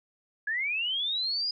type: linear sweep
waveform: sine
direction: up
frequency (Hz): 1655 to 4978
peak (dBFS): -27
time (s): 0.47-1.51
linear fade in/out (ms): 5
effects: none